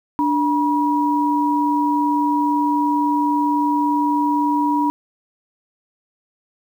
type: tone pair together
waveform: sine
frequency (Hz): 293.7 / 962.5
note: D4 / B5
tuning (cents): 0 / -45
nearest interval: octave + major sixth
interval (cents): 2055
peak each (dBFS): -18 / -18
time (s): 0.19-4.9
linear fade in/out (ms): 0
effects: 8-bit